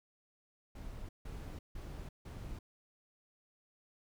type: noise bursts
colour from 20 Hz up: brown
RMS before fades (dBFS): -45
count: 4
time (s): 0.75-2.59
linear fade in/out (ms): 5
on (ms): 340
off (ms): 160
effects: none